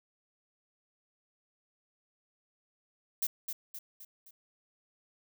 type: noise with echo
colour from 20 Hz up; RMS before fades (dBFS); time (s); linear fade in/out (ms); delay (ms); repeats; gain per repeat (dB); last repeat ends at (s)
violet; -31; 3.22-3.27; 5; 260; 4; -6; 4.31
effects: none